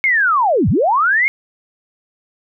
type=linear two-way sweep; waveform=sine; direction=down then up; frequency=2202 to 71.6 to 2202 Hz; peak=-11 dBFS; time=0.04-1.28 s; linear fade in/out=0 ms; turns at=0.69 s; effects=none